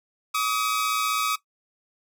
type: tone pair together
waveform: sawtooth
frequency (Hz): 1147.5 / 1263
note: D6 / D#6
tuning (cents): -40 / +26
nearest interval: major second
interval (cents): 166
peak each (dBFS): -23 / -21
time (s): 0.34-1.36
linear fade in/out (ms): 10
effects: noise-tail reverb RT60 0.1 s tail -17 dB re dry